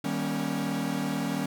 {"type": "chord", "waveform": "45% pulse", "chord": "Eb dominant seventh", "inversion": "none", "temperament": "equal with one note detuned", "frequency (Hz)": [155.56, 196, 238.9, 277.2], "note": ["Eb3", "G3", "Bb3", "Db4"], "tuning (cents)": [0, 0, 43, 0], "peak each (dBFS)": [-35, -33, -34, -32], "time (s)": [0.04, 1.46], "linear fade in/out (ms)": 5, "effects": []}